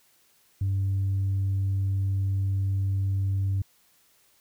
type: tone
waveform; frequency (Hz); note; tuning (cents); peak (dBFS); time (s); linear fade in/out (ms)
sine; 97.2; G2; -14; -21; 0.61-3.62; 5
effects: tanh soft clip ceiling -21 dBFS + white hiss -63 dBFS RMS until 4.4 s